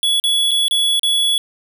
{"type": "tone with dropouts", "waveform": "square", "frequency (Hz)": 3386, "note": "G#7", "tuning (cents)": 33, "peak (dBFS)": -14, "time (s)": [0.03, 1.38], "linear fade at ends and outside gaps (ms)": 1, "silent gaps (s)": [[0.2, 0.239], [0.51, 0.515], [0.682, 0.71], [0.995, 1.032]], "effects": []}